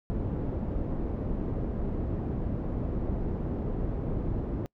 pink low-pass noise, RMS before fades -31 dBFS, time 0.1-4.66 s, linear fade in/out 0 ms, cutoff 410 Hz, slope 12 dB/octave, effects noise-tail reverb RT60 0.1 s tail -25 dB re dry

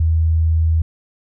sine tone, 80.8 Hz, E2, 34 cents flat, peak -12 dBFS, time 0-0.82 s, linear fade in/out 5 ms, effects none

